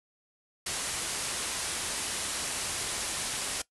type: low-pass noise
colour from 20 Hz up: white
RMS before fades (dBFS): -34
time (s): 0.66-3.62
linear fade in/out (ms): 5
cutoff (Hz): 11000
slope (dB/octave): 96
effects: noise-tail reverb RT60 0.1 s tail -19 dB re dry